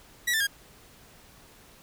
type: tone with pitch steps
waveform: sawtooth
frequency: 1934 / 1773.5 / 1626.3 Hz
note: B6 / A6 / G#6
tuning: -37 / +13 / -37 cents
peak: -20 dBFS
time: 0.27-0.471 s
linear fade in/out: 10 ms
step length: 67 ms
effects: pink hiss -54 dBFS RMS until 1.82 s